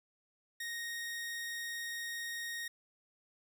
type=tone; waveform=sawtooth; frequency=1864.7 Hz; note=A#6; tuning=in tune; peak=-35 dBFS; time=0.6-2.68 s; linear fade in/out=5 ms; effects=none